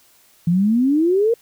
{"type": "exponential sweep", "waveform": "sine", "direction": "up", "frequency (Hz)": [164.81, 478.5], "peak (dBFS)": -13, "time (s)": [0.47, 1.34], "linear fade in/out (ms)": 5, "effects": ["white hiss -54 dBFS RMS until 1.41 s"]}